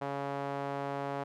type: tone with band-pass filter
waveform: sawtooth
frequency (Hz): 140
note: C#3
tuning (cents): +18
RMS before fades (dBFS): -36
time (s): 0.01-1.24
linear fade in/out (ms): 10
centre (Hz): 750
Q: 1.3
effects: none